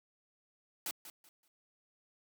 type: noise with echo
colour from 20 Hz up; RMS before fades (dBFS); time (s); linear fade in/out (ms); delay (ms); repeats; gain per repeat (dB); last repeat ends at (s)
white; -38; 0.86-0.91; 2; 190; 3; -12; 1.48
effects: high-pass 200 Hz 12 dB/octave